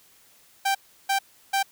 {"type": "tone bursts", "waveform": "sawtooth", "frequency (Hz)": 784, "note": "G5", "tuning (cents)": 0, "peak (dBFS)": -17, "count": 3, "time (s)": [0.65, 1.63], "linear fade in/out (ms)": 10, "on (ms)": 100, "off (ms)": 340, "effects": ["white hiss -57 dBFS RMS until 1.71 s"]}